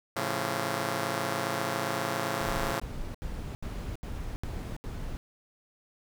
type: chord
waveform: 5% pulse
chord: A augmented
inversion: none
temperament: just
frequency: 110 / 137.5 / 171.88 Hz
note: A2 / C#3 / E#3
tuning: 0 / -14 / -27 cents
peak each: -23 dBFS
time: 0.16-2.8 s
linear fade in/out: 5 ms
type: noise bursts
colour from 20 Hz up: brown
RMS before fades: -36 dBFS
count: 7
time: 2.41-5.17 s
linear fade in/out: 0 ms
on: 330 ms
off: 75 ms
effects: none